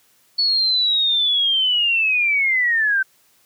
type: linear sweep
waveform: sine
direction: down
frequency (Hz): 4435 to 1528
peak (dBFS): -15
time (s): 0.38-3.03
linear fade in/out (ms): 10
effects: white hiss -58 dBFS RMS until 3.45 s + high-pass 60 Hz 12 dB/octave